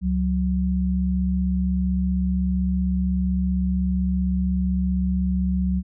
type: tone pair together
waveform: sine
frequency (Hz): 69.3 / 185.01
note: C#2 / F#3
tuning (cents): 0 / 0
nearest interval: octave + perfect fourth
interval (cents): 1700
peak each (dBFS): -23 / -21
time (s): 0.01-5.83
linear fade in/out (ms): 50
effects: none